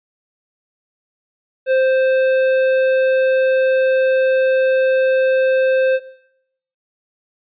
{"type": "tone with tanh clipping", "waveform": "sine", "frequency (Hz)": 523.3, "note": "C5", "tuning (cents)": 0, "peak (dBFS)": -14, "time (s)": [1.66, 6], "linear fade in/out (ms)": 50, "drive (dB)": 13, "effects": ["noise-tail reverb RT60 0.8 s tail -19 dB re dry", "resampled to 8000 Hz"]}